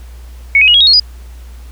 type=tone with pitch steps; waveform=sine; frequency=2217 / 2532 / 2892 / 3303 / 3772 / 4308 / 4920 Hz; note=C#7 / D#7 / F#7 / G#7 / A#7 / C8 / D#8; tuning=0 / +30 / -40 / -10 / +20 / +50 / -20 cents; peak=-4 dBFS; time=0.55-0.998 s; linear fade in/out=2 ms; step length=64 ms; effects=added 60 Hz sine -29 dBFS peak until 1.71 s + pink hiss -45 dBFS RMS until 1.71 s